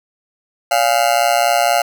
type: tone with amplitude modulation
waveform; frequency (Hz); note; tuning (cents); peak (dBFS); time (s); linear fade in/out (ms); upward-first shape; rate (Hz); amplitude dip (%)
40% pulse; 698.5; F5; 0; -7; 0.71-1.82; 5; sine; 124; 100
effects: none